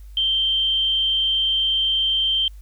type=tone with amplitude modulation; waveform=sine; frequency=3136 Hz; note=G7; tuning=in tune; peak=-16 dBFS; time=0.17-2.48 s; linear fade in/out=2 ms; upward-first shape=sine; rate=263 Hz; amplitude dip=25%; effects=added 50 Hz sine -37 dBFS peak until 2.61 s + white hiss -60 dBFS RMS until 2.61 s